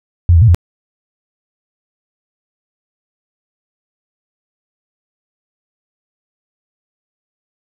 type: tone with pitch steps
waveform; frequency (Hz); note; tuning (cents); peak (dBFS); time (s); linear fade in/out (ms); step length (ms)
sine; 87 / 82.5 / 114.9 / 86.4; F2 / E2 / A#2 / F2; -6 / +2 / -25 / -18; -4; 0.29-0.546; 0; 64
effects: none